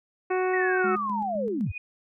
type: harmonic tone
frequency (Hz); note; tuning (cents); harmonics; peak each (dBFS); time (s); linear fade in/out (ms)
370; F#4; 0; 1 / 2 / 3 / 4 / 5 / 6 / 7; -24 / -30 / -34 / -36 / -38 / -40 / -41; 0.3-0.96; 10
type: linear sweep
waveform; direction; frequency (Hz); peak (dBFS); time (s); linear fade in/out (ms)
sine; down; 1913 to 64; -26; 0.53-1.72; 10
type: tone with tremolo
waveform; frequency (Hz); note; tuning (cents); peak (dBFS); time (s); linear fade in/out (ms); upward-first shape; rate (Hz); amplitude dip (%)
sine; 207.7; G#3; 0; -30; 0.84-1.67; 5; square; 3.9; 50
type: tone with exponential growth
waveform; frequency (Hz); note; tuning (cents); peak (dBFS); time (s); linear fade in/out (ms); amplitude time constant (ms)
sine; 2473; D#7; -11; -29; 1.66-1.78; 5; 26
effects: none